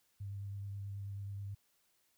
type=tone with vibrato; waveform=sine; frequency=99.7 Hz; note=G2; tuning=30 cents sharp; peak=-40 dBFS; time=0.2-1.55 s; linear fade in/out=10 ms; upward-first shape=triangle; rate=9.3 Hz; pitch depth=19 cents each way; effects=white hiss -75 dBFS RMS until 2.17 s